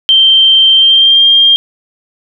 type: tone with pitch glide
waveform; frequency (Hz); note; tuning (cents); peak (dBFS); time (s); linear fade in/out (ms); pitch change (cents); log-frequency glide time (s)
sine; 3136 to 3204; G7 to G7; 0 to +37; -3; 0.09-1.56; 0; +37; 0.76-1.26
effects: none